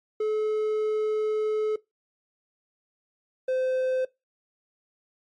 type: tone pair in turn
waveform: triangle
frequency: 430 / 516 Hz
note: A4 / C5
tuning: -40 / -24 cents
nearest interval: minor third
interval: 316 cents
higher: second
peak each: -21 dBFS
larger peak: neither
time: 0.2-1.76 / 3.48-4.05 s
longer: first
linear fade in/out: 5 ms
effects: noise-tail reverb RT60 0.2 s tail -21 dB re dry + MP3 48 kbps